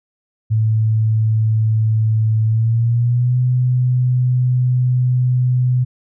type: tone with pitch glide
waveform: sine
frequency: 110 to 125.63 Hz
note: A2 to B2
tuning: 0 to +30 cents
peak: -12 dBFS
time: 0.5-5.85 s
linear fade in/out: 20 ms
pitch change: +230 cents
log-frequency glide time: 2.45-3.38 s
effects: none